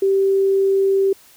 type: tone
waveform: sine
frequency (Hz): 389.5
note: G4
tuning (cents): -11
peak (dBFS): -13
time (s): 0.02-1.13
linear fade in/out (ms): 5
effects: white hiss -49 dBFS RMS until 1.36 s